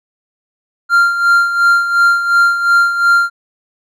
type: tone with tremolo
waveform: triangle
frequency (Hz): 1390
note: F6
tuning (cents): -9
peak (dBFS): -4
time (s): 0.89-3.3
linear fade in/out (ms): 50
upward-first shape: sine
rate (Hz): 2.8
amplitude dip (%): 65
effects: none